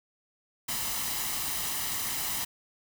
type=noise with comb filter; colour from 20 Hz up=white; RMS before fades=-32 dBFS; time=0.68-2.45 s; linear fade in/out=10 ms; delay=1 ms; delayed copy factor=+0.5; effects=none